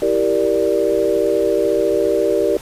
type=chord; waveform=sine; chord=E half-diminished seventh; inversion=none; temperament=equal; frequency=329.6 / 392 / 466.2 / 587.3 Hz; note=E4 / G4 / Bb4 / D5; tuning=0 / 0 / 0 / 0 cents; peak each=-22 / -18 / -19 / -19 dBFS; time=0.02-2.57 s; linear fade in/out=2 ms; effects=pink hiss -37 dBFS RMS until 2.61 s + resampled to 32000 Hz